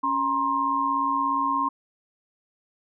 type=tone cluster; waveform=sine; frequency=278.5 / 945 / 1062 Hz; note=C#4 / A#5 / C6; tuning=+8 / +23 / +25 cents; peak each=-31 / -27 / -23 dBFS; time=0.03-1.69 s; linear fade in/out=10 ms; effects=none